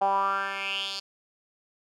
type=tone with band-pass filter sweep; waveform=10% pulse; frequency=196 Hz; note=G3; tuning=in tune; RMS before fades=-28 dBFS; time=0.01-1 s; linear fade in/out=10 ms; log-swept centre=750 to 4500 Hz; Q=5.1; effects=none